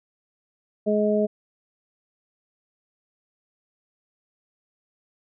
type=harmonic tone; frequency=210.6 Hz; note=G#3; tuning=24 cents sharp; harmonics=1 / 2 / 3; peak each=-23 / -23 / -23 dBFS; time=0.86-1.27 s; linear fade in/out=20 ms; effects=none